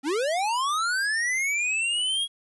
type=linear sweep; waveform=square; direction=up; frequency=253.5 to 3322 Hz; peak=-24 dBFS; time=0.03-2.28 s; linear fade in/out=50 ms; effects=resampled to 24000 Hz + 10-bit